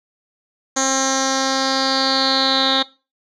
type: tone with low-pass filter sweep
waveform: 10% pulse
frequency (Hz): 266.8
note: C4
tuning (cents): +34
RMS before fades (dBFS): -18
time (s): 0.76-2.83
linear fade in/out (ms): 10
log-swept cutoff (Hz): 6600 to 3700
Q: 7.6
effects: noise-tail reverb RT60 0.3 s tail -20 dB re dry